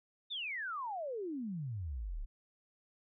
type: exponential sweep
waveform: sine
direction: down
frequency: 3729 to 31.11 Hz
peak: -37 dBFS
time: 0.3-2.26 s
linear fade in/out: 20 ms
effects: none